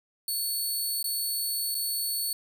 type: tone with dropouts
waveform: 10% pulse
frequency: 4435 Hz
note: C#8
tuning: in tune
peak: -21 dBFS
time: 0.28-2.33 s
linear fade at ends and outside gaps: 2 ms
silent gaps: 1.028-1.042 / 1.746-1.75 s
effects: 9-bit